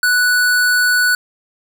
square tone, 1480 Hz, F#6, in tune, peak -12 dBFS, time 0.03-1.15 s, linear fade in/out 2 ms, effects none

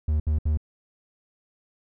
triangle tone bursts, 76.4 Hz, D#2, 31 cents flat, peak -18 dBFS, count 3, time 0.08-0.574 s, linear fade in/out 5 ms, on 120 ms, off 67 ms, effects none

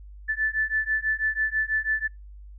sine beating tone pair, 1748 / 1754.1 Hz, A6 / A6, -12 / -6 cents, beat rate 6.1 Hz, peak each -26 dBFS, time 0.28-2.08 s, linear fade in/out 20 ms, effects noise-tail reverb RT60 0.2 s tail -25 dB re dry + added 50 Hz sine -41 dBFS peak until 2.58 s

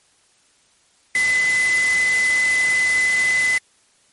sine tone in noise, 2018 Hz, B6, 37 cents sharp, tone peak -15 dBFS, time 1.15-3.58 s, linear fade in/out 2 ms, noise white, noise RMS -27 dBFS, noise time 1.15-3.58 s, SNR +9 dB, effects white hiss -58 dBFS RMS until 4.12 s + MP3 48 kbps

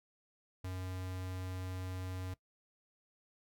square tone, 92.5 Hz, F#2, in tune, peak -40 dBFS, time 0.64-2.34 s, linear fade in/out 5 ms, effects noise-tail reverb RT60 0.1 s tail -18 dB re dry

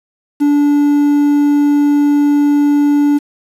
triangle tone with quantisation, 290 Hz, D4, 22 cents flat, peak -6 dBFS, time 0.4-3.19 s, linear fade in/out 20 ms, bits 6, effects resampled to 32000 Hz

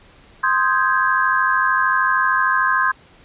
sine chord, Ab major seventh, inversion first, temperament equal, 1046.5 / 1244.5 / 1568 / 1661.2 Hz, C6 / Eb6 / G6 / Ab6, 0 / 0 / 0 / 0 cents, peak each -18 / -23 / -20 / -21 dBFS, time 0.43-2.92 s, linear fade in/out 10 ms, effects pink hiss -49 dBFS RMS until 3.24 s + resampled to 8000 Hz

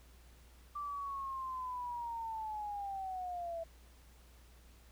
sine linear sweep, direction down, 1174.7 to 657 Hz, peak -38 dBFS, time 0.75-3.64 s, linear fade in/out 10 ms, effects added 60 Hz sine -58 dBFS peak until 4.91 s + pink hiss -65 dBFS RMS until 4.91 s

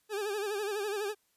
40% pulse tone with vibrato, 411.8 Hz, G#4, 15 cents flat, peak -31 dBFS, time 0.09-1.15 s, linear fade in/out 50 ms, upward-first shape sine, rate 12 Hz, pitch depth 88 cents each way, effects white hiss -73 dBFS RMS until 1.36 s + resampled to 32000 Hz

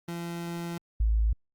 30% pulse / sine tone pair in turn, 170.6 / 54.38 Hz, F3 / A1, -40 / -20 cents, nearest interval octave + minor sixth, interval 1980 cents, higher first, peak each -30 / -21 dBFS, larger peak second, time 0.08-0.78 / 1-1.33 s, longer first, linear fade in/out 5 ms, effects Opus 48 kbps

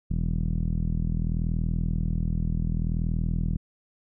sawtooth tone with low-pass filter, 40.64 Hz, E1, 24 cents flat, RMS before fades -26 dBFS, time 0.1-3.57 s, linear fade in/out 10 ms, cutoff 180 Hz, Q 2.8, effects none

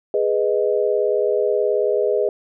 sine chord, G# minor, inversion none, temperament equal, 415.3 / 493.9 / 622.3 Hz, G#4 / B4 / D#5, 0 / 0 / 0 cents, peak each -19 / -21 / -22 dBFS, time 0.14-2.29 s, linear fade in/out 2 ms, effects none

